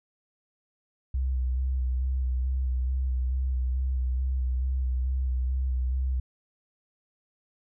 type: tone with vibrato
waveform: sine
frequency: 64 Hz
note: C2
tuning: 38 cents flat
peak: -24 dBFS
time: 1.14-6.2 s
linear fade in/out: 5 ms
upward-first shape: square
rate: 2.3 Hz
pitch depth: 26 cents each way
effects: none